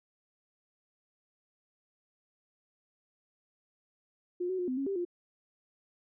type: tone with pitch steps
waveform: sine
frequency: 356.1 / 373.4 / 358 / 255.8 / 274.1 / 392.9 / 351.3 Hz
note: F4 / F#4 / F4 / C4 / C#4 / G4 / F4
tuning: +34 / +16 / +43 / -39 / -19 / +4 / +10 cents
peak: -30 dBFS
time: 4.4-5.051 s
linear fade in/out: 10 ms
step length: 93 ms
effects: none